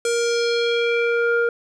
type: tone with low-pass filter sweep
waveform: square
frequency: 470 Hz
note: A#4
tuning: 14 cents sharp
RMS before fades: -20 dBFS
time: 0.05-1.49 s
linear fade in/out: 2 ms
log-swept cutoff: 8400 to 1200 Hz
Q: 2.7
effects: none